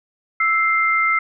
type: tone pair together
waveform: sine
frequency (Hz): 1320.5 / 2093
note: E6 / C7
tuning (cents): +3 / 0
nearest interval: minor sixth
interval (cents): 797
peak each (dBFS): -18 / -17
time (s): 0.4-1.19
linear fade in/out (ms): 5
effects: none